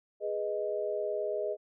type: chord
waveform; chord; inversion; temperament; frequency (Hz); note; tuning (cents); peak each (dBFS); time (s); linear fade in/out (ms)
sine; G# minor; none; equal; 415.3 / 493.9 / 622.3; G#4 / B4 / D#5; 0 / 0 / 0; -34 / -38 / -33; 0.2-1.57; 50
effects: none